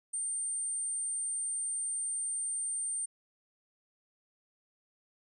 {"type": "tone", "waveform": "sine", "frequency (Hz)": 8870, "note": "C#9", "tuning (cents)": 0, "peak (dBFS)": -32, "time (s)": [0.13, 3.06], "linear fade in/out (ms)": 10, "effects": []}